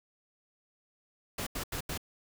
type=noise bursts; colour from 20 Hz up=pink; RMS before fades=-36 dBFS; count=4; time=1.38-1.977 s; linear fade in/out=5 ms; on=87 ms; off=83 ms; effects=none